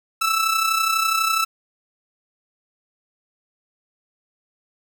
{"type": "tone with amplitude modulation", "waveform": "sawtooth", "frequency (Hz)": 1318.5, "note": "E6", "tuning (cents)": 0, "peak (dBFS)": -12, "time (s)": [0.21, 1.45], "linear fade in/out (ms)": 10, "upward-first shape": "sine", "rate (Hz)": 32.1, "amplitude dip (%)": 55, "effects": ["9-bit"]}